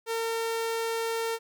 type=tone; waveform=sawtooth; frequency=455.4 Hz; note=A#4; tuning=40 cents flat; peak=-24 dBFS; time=0.06-1.39 s; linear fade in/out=50 ms; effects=none